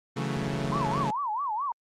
sawtooth chord, F# minor seventh, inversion second, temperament equal, 138.59 / 164.81 / 185 / 220 Hz, C#3 / E3 / F#3 / A3, 0 / 0 / 0 / 0 cents, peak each -27 / -31 / -32 / -30 dBFS, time 0.16-1.11 s, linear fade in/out 10 ms
click train, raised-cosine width 3 ms, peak -24 dBFS, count 13, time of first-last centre 0.37-1.033 s, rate 18.1 Hz
sine tone with vibrato, 985 Hz, B5, 5 cents flat, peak -27 dBFS, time 0.72-1.72 s, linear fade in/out 2 ms, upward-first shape sine, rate 4.6 Hz, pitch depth 280 cents each way
effects low-pass 7000 Hz 12 dB/octave + Opus 24 kbps

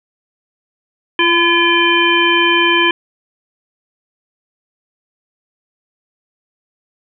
harmonic tone with a mistuned harmonic, 342.9 Hz, F4, 32 cents flat, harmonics 1 / 3 / 5 / 7 / 9, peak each -16 / -16 / -16 / -16 / -16 dBFS, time 1.19-2.91 s, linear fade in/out 2 ms, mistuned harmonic 3, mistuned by -31 cents, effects none

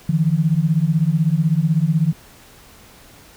sine beating tone pair, 151.9 / 167.9 Hz, D#3 / E3, -41 / +32 cents, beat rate 16 Hz, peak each -17 dBFS, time 0.09-2.13 s, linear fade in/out 5 ms, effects pink hiss -46 dBFS RMS until 3.36 s

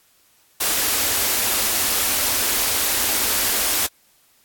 white band-stop noise, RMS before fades -20 dBFS, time 0.6-3.87 s, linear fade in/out 10 ms, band 110 to 200 Hz, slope 96 dB/octave, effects white hiss -58 dBFS RMS until 4.44 s + AAC 64 kbps

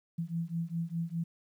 sine beating tone pair, 164.81 / 169.71 Hz, E3 / F3, 0 / -49 cents, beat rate 4.9 Hz, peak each -35 / -35 dBFS, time 0.18-1.24 s, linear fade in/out 10 ms, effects 11-bit

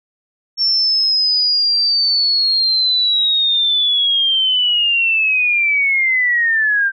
sine linear sweep, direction down, 5450 to 1568 Hz, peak -12 dBFS, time 0.57-6.92 s, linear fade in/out 50 ms, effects none

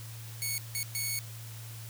5% pulse tone bursts at uneven times, 2217 Hz, C#7, in tune, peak -21 dBFS, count 3, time 0.42-0.58 / 0.75-0.83 / 0.95-1.19 s, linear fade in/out 0 ms, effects added 113 Hz sine -42 dBFS peak until 1.89 s + white hiss -49 dBFS RMS until 1.89 s

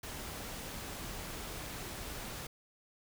pink noise, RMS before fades -43 dBFS, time 0.03-2.47 s, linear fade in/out 5 ms, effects none

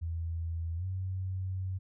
sine tone with pitch glide, 83 to 93.7 Hz, E2 to F#2, +12 to +22 cents, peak -32 dBFS, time 0.01-1.79 s, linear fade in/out 20 ms, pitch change +210 cents, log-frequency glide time 0.76-0.85 s, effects none

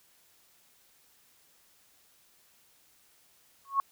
sine tone with exponential growth, 1100 Hz, C#6, 14 cents flat, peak -19 dBFS, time 3.65-3.8 s, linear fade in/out 1 ms, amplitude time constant 32 ms, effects white hiss -64 dBFS RMS until 3.91 s

